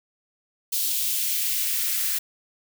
blue noise with high-pass filter sweep, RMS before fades -25 dBFS, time 0.72-2.19 s, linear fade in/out 10 ms, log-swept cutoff 3600 to 1600 Hz, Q 1.4, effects none

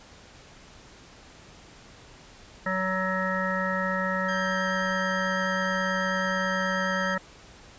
harmonic tone, 187.8 Hz, F#3, 26 cents sharp, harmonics 1 / 3 / 5 / 7 / 9 / 10, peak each -31 / -31 / -35 / -31 / -35 / -31 dBFS, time 2.66-7.18 s, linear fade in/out 5 ms
sawtooth tone with vibrato, 1595 Hz, G6, 30 cents sharp, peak -30 dBFS, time 4.28-7.15 s, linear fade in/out 10 ms, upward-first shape triangle, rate 9.3 Hz, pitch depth 15 cents each way
effects pink hiss -50 dBFS RMS until 7.78 s + resampled to 16000 Hz

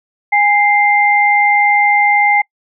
sine tone pair together, 822.5 / 2093 Hz, G#5 / C7, -17 / 0 cents, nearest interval octave + major third, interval 1617 cents, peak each -11 dBFS, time 0.32-2.42 s, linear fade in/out 10 ms, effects noise-tail reverb RT60 0.1 s tail -26 dB re dry

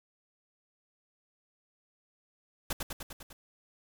pink noise with echo, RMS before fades -32 dBFS, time 2.7-2.73 s, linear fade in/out 5 ms, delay 100 ms, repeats 6, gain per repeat -3 dB, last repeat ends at 3.33 s, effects none

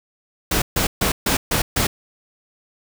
pink noise bursts, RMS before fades -19 dBFS, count 6, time 0.51-1.87 s, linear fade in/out 5 ms, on 110 ms, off 140 ms, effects none

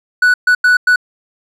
triangle tone bursts at uneven times, 1480 Hz, F#6, in tune, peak -5 dBFS, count 4, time 0.22-0.34 / 0.47-0.55 / 0.64-0.77 / 0.87-0.96 s, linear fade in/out 5 ms, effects resampled to 32000 Hz

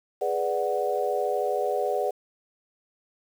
sine chord, G# half-diminished seventh, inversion none, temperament equal, 415.3 / 493.9 / 587.3 / 740 Hz, G#4 / B4 / D5 / F#5, 0 / 0 / 0 / 0 cents, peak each -29 dBFS, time 0.21-2.11 s, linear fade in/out 10 ms, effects 8-bit

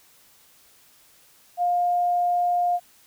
sine tone, 707 Hz, F5, 21 cents sharp, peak -19 dBFS, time 1.57-2.8 s, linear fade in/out 50 ms, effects white hiss -56 dBFS RMS until 3.06 s

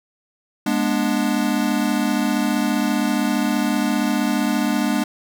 square chord, G# diminished, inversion none, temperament equal with one note detuned, 207.7 / 242.8 / 293.7 Hz, G#3 / B3 / D4, 0 / -29 / 0 cents, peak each -23 dBFS, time 0.66-5.04 s, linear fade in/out 5 ms, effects none

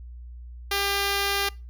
5% pulse tone, 399.3 Hz, G4, 32 cents sharp, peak -12 dBFS, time 0.71-1.49 s, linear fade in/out 5 ms, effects noise-tail reverb RT60 0.3 s tail -23 dB re dry + added 60 Hz sine -38 dBFS peak until 1.69 s

